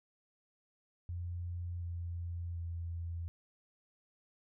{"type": "tone with pitch steps", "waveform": "sine", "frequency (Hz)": [87.31, 86.01, 84.73], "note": ["F2", "F2", "E2"], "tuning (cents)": [0, -26, 48], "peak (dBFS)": -37, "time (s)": [1.09, 3.28], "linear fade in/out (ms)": 0, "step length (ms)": 730, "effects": []}